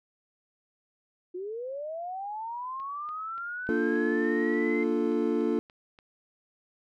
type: linear sweep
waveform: sine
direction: up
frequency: 349.2 to 2093 Hz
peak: -33 dBFS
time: 1.34-4.84 s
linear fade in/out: 10 ms
type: click train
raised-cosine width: 0.3 ms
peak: -37 dBFS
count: 12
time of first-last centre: 2.8-5.988 s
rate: 3.45 Hz
type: chord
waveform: triangle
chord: Bb major seventh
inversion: none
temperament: equal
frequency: 233.1 / 293.7 / 349.2 / 440 Hz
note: Bb3 / D4 / F4 / A4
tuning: 0 / 0 / 0 / 0 cents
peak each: -28 dBFS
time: 3.69-5.59 s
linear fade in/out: 0 ms
effects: none